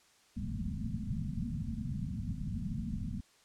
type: low-pass noise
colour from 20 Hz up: white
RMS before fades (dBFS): -37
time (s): 0.36-3.21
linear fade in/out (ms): 10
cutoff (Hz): 240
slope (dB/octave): 96
effects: white hiss -65 dBFS RMS until 3.44 s + low-pass 8000 Hz 12 dB/octave